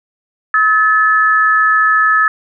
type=tone pair together; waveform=sine; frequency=1286 / 1732.5 Hz; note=E6 / A6; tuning=-43 / -27 cents; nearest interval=perfect fourth; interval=516 cents; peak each=-11 dBFS; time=0.54-2.28 s; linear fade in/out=2 ms; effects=none